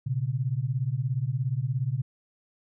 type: beating tone pair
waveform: sine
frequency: 120.2 / 137.2 Hz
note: B2 / C#3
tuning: -46 / -17 cents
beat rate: 17 Hz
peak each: -28 dBFS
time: 0.06-2.02 s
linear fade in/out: 10 ms
effects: none